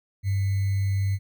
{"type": "tone with sample-and-hold", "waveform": "sine", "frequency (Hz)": 98, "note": "G2", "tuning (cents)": 0, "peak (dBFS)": -21, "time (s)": [0.23, 1.19], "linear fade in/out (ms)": 50, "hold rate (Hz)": 2100, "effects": []}